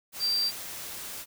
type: tone in noise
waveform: sine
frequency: 4699 Hz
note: D8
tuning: in tune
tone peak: -24 dBFS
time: 0.19-0.52 s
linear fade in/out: 50 ms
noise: white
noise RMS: -39 dBFS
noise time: 0.12-1.26 s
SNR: +12 dB
effects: none